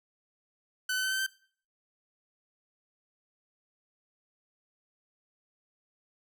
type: tone with pitch steps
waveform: sawtooth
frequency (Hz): 1507 / 1518.4 / 1529.8 / 1541.3 / 1553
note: F#6 / F#6 / G6 / G6 / G6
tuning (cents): +31 / +44 / -43 / -30 / -17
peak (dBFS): -25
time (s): 0.89-1.265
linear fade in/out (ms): 5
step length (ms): 75
effects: noise-tail reverb RT60 0.5 s tail -21 dB re dry

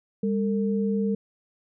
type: tone pair together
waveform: sine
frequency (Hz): 201.3 / 452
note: G3 / A4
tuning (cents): +46 / +47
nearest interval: octave + major second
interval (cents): 1401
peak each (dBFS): -23 / -28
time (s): 0.23-1.15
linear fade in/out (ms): 5
effects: none

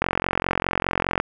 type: click train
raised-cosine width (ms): 0.5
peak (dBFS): -5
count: 54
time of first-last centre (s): 0.02-1.2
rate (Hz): 44.9
effects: none

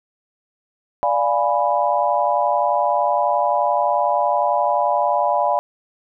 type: chord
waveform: sine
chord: D diminished seventh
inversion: none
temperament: equal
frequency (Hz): 587.3 / 698.5 / 830.6 / 987.8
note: D5 / F5 / Ab5 / Cb6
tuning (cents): 0 / 0 / 0 / 0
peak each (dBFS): -21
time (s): 1.03-5.59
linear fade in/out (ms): 0
effects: none

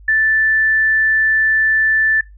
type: tone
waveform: sine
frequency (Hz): 1760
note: A6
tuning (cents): 0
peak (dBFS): -11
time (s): 0.08-2.21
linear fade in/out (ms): 5
effects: noise-tail reverb RT60 0.2 s tail -22 dB re dry + added 50 Hz sine -38 dBFS peak until 2.37 s

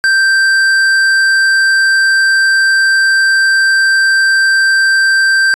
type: tone with tanh clipping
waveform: sine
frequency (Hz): 1568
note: G6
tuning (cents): 0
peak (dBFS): -9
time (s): 0.04-5.54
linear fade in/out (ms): 0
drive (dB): 12
effects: resampled to 24000 Hz

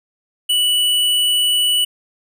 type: tone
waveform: square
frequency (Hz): 2956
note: F#7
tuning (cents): -2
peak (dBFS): -14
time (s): 0.49-1.85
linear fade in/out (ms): 10
effects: none

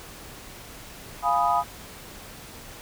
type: chord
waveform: sine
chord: F half-diminished seventh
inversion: none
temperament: equal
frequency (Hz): 698.5 / 830.6 / 987.8 / 1244.5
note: F5 / Ab5 / Cb6 / Eb6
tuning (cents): 0 / 0 / 0 / 0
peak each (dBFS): -25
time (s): 1.22-1.64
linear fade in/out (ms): 50
effects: pink hiss -43 dBFS RMS until 2.81 s

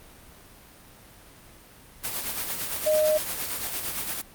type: noise with tremolo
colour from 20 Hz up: white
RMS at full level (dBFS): -29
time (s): 2.03-4.22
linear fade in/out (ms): 20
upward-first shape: sine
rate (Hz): 8.8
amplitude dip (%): 45
type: tone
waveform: sine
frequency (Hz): 615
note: D#5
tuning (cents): -20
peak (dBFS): -19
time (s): 2.86-3.18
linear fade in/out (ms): 10
effects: pink hiss -50 dBFS RMS until 4.34 s + Opus 32 kbps

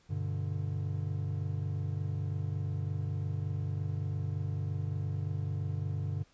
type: chord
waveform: triangle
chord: G major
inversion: none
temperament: equal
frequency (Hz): 98 / 123.47 / 146.83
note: G2 / B2 / D3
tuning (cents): 0 / 0 / 0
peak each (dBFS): -32 / -38 / -34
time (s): 0.09-6.24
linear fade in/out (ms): 20
effects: pink hiss -66 dBFS RMS until 6.33 s + resampled to 16000 Hz

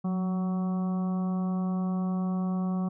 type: harmonic tone with a mistuned harmonic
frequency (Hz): 187.1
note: F#3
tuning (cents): +20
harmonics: 1 / 2 / 3 / 4 / 5 / 6 / 7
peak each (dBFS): -26 / -43 / -45 / -42 / -52 / -44 / -53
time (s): 0.04-2.89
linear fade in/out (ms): 10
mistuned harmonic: 1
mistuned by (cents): -35
effects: none

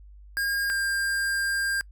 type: tone pair in turn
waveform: square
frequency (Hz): 1619 / 1599.5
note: G#6 / G6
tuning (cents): -45 / +34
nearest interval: unison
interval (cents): 21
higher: first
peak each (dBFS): -25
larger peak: neither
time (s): 0.37-0.7 / 0.7-1.81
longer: second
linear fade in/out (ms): 0
effects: noise-tail reverb RT60 0.1 s tail -26 dB re dry + added 50 Hz sine -45 dBFS peak until 1.91 s

